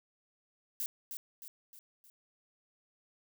violet noise with echo, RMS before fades -36 dBFS, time 0.8-0.86 s, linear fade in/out 0 ms, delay 310 ms, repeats 4, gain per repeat -6 dB, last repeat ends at 2.1 s, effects none

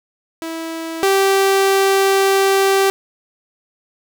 sawtooth tone pair in turn, 326.7 / 389.5 Hz, E4 / G4, -15 / -11 cents, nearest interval minor third, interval 304 cents, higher second, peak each -20 / -8 dBFS, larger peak second, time 0.42-1.03 / 1.03-2.9 s, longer second, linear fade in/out 0 ms, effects none

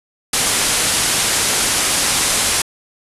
white low-pass noise, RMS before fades -17 dBFS, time 0.33-2.62 s, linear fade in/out 5 ms, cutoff 11000 Hz, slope 48 dB/octave, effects resampled to 32000 Hz

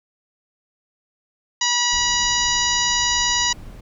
harmonic tone, 970 Hz, B5, 31 cents flat, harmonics 1 / 2 / 3 / 4 / 5 / 6 / 7, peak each -25 / -25 / -25 / -25 / -25 / -25 / -25 dBFS, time 1.61-3.53 s, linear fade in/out 5 ms
brown noise, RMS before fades -37 dBFS, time 1.92-3.81 s, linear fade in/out 10 ms
effects none

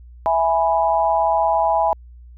sine chord, E major, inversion none, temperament equal, 659.3 / 830.6 / 987.8 Hz, E5 / G#5 / B5, 0 / 0 / 0 cents, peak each -19 / -18 / -21 dBFS, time 0.26-1.93 s, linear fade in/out 0 ms, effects added 60 Hz sine -39 dBFS peak until 2.37 s

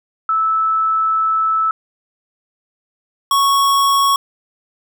sine / square tone pair in turn, 1310 / 1108 Hz, E6 / C#6, -11 / -1 cents, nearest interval minor third, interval 290 cents, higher first, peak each -13 / -12 dBFS, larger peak second, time 0.29-1.71 / 3.31-4.16 s, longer first, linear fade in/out 2 ms, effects none

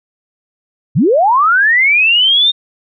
sine linear sweep, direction up, 100.8 to 3690 Hz, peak -7 dBFS, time 0.95-2.52 s, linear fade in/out 20 ms, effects none

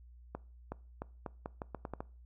accelerating click train, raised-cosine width 1 ms, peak -25 dBFS, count 10, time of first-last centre 0.35-2.005 s, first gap 370 ms, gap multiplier 0.81, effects noise-tail reverb RT60 0.4 s tail -22 dB re dry + added 60 Hz sine -53 dBFS peak until 2.25 s

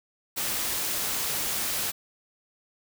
white noise, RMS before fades -29 dBFS, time 0.36-1.92 s, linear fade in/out 20 ms, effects none

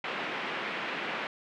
white band-pass noise, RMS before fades -35 dBFS, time 0.04-1.27 s, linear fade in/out 2 ms, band 180 to 2700 Hz, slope 24 dB/octave, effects none

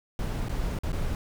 brown noise with dropouts, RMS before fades -29 dBFS, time 0.19-1.15 s, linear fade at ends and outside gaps 1 ms, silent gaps 0.485-0.493 / 0.788-0.834 / 0.919-0.929 s, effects none

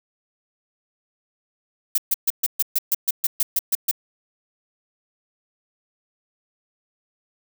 violet noise bursts, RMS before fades -19 dBFS, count 13, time 1.95-3.913 s, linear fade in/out 5 ms, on 31 ms, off 130 ms, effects none

